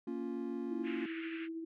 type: chord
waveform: triangle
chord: Bb minor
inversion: none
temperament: just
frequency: 233.1 / 279.7 / 349.6 Hz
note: Bb3 / Db4 / F4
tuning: 0 / +16 / +2 cents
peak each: -39 dBFS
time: 0.07-1.06 s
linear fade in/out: 5 ms
type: tone with tremolo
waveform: sine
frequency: 327.1 Hz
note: E4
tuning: 13 cents flat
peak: -37 dBFS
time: 0.71-1.65 s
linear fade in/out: 10 ms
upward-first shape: triangle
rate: 13 Hz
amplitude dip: 40%
type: band-pass noise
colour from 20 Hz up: white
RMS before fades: -48 dBFS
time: 0.83-1.49 s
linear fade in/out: 50 ms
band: 1400 to 2800 Hz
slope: 48 dB/octave
effects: none